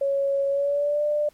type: tone with pitch glide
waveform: sine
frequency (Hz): 554.4 to 594.2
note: C#5 to D5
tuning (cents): 0 to +20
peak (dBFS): -20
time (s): 0.01-1.29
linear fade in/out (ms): 5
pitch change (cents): +120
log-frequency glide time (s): 0.49-1.03
effects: pink hiss -60 dBFS RMS until 1.33 s + MP3 64 kbps